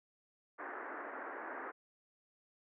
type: band-pass noise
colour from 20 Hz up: white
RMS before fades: -45 dBFS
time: 0.58-1.72 s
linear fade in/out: 20 ms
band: 270 to 1800 Hz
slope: 48 dB/octave
effects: none